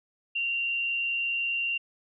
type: tone with frequency modulation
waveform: sine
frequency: 2765 Hz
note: F7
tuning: 18 cents flat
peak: -26 dBFS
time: 0.35-1.78 s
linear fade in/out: 10 ms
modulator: 116 Hz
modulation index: 0.33
effects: none